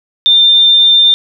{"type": "tone", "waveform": "sine", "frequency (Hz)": 3596, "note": "A7", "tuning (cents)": 37, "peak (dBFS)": -4, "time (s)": [0.26, 1.14], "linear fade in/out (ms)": 0, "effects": []}